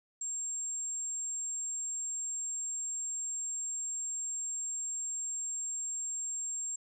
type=tone; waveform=sine; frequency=7459 Hz; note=A#8; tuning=in tune; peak=-34 dBFS; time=0.21-6.76 s; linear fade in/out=5 ms; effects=none